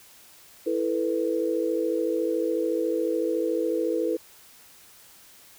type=chord; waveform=sine; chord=E suspended fourth; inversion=none; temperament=equal; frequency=329.6 / 440 / 493.9 Hz; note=E4 / A4 / B4; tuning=0 / 0 / 0 cents; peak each=-27 / -28 / -27 dBFS; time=0.66-4.17 s; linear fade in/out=10 ms; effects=white hiss -52 dBFS RMS until 5.58 s